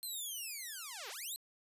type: linear two-way sweep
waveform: 5% pulse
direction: down then up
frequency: 4200 to 370 to 4200 Hz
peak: -32 dBFS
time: 0.03-1.36 s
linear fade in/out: 0 ms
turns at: 1.09 s
effects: resampled to 32000 Hz